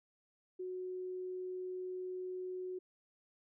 sine tone, 367.8 Hz, F#4, 10 cents flat, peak -39 dBFS, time 0.59-2.79 s, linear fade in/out 10 ms, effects none

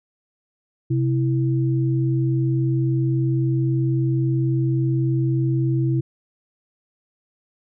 sine tone pair together, 130.81 / 329.1 Hz, C3 / E4, 0 / -3 cents, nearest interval octave + major third, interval 1597 cents, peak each -18 / -24 dBFS, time 0.9-6.01 s, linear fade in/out 10 ms, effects none

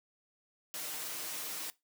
white noise with comb filter, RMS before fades -40 dBFS, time 0.74-1.7 s, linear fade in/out 0 ms, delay 6.5 ms, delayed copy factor +0.85, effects noise-tail reverb RT60 0.2 s tail -19 dB re dry + high-pass 200 Hz 12 dB/octave

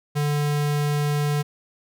square tone, 146.83 Hz, D3, in tune, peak -21 dBFS, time 0.15-1.43 s, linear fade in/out 20 ms, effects none

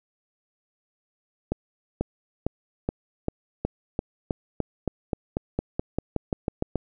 accelerating click train, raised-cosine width 2 ms, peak -11 dBFS, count 20, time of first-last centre 1.52-6.757 s, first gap 490 ms, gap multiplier 0.93, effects none

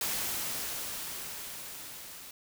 white noise with level ramp, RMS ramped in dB -32 to -47 dBFS, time 0.01-2.31 s, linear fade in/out 2 ms, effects none

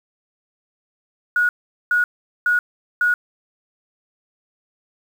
sine tone bursts, 1453 Hz, F#6, 32 cents flat, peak -14 dBFS, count 4, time 1.36-3.14 s, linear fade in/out 2 ms, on 130 ms, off 420 ms, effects 7-bit

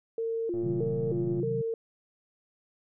sine tone with vibrato, 398.2 Hz, G4, 27 cents sharp, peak -28 dBFS, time 0.18-1.74 s, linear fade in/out 2 ms, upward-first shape square, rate 1.6 Hz, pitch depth 230 cents each way
click train, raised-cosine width 2 ms, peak -29 dBFS, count 98, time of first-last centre 0.54-1.398 s, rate 113 Hz
sine chord, C diminished, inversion none, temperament equal, 130.81 / 155.56 / 185 Hz, C3 / Eb3 / Gb3, 0 / 0 / 0 cents, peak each -33 / -38 / -37 dBFS, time 0.63-1.62 s, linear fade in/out 10 ms
effects none

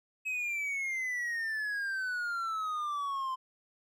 triangle exponential sweep, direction down, 2566 to 1032 Hz, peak -30 dBFS, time 0.25-3.36 s, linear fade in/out 20 ms, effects none

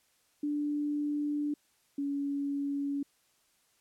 sine tone pair in turn, 293.7 / 282.2 Hz, D4 / C#4, 0 / +31 cents, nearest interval minor second, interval 69 cents, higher first, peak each -29 / -30 dBFS, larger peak first, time 0.43-1.54 / 1.98-3.03 s, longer first, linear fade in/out 5 ms, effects white hiss -70 dBFS RMS until 3.8 s + low-pass 12000 Hz 12 dB/octave

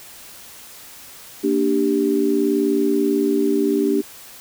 sine chord, G minor, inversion first, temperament equal, 233.1 / 293.7 / 392 Hz, Bb3 / D4 / G4, 0 / 0 / 0 cents, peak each -23 / -19 / -19 dBFS, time 1.43-4.02 s, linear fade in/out 20 ms, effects white hiss -41 dBFS RMS until 4.4 s

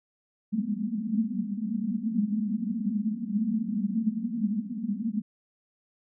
white band-pass noise, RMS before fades -29 dBFS, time 0.52-5.22 s, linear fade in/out 10 ms, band 200 to 230 Hz, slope 96 dB/octave, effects none

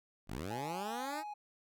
10% pulse linear sweep, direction up, 38.45 to 321.8 Hz, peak -31 dBFS, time 0.27-1.24 s, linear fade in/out 50 ms
triangle tone with vibrato, 830.6 Hz, G#5, in tune, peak -39 dBFS, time 0.5-1.34 s, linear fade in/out 10 ms, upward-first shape sine, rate 1.8 Hz, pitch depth 20 cents each way
effects none

